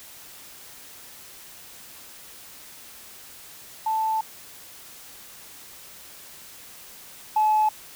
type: tone pair in turn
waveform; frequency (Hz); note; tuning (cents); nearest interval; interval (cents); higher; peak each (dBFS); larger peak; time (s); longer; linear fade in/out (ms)
sine; 880 / 858.9; A5 / A5; 0 / -42; unison; 42; first; -21 / -16; second; 3.86-4.21 / 7.36-7.69; first; 5
effects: tanh soft clip ceiling -13 dBFS + white hiss -45 dBFS RMS until 7.95 s